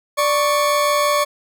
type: tone pair together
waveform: 40% pulse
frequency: 587.3 / 1108.7 Hz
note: D5 / C#6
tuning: 0 / 0 cents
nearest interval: major seventh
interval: 1100 cents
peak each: -17 dBFS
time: 0.17-1.25 s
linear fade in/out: 20 ms
effects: none